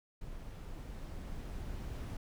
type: noise with level ramp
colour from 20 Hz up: brown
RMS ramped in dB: -46 to -40 dBFS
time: 0.21-2.17 s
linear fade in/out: 5 ms
effects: none